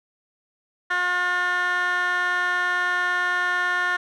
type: tone with band-pass filter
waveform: 15% pulse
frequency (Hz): 358.2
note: F4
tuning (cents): +44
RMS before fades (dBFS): -23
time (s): 0.9-3.97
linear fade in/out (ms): 10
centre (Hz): 1700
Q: 4
effects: none